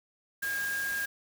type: tone in noise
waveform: sine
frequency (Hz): 1622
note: G#6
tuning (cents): -41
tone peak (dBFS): -30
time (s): 0.42-1.06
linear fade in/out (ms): 10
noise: white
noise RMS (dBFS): -40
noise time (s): 0.42-1.06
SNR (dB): +7
effects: none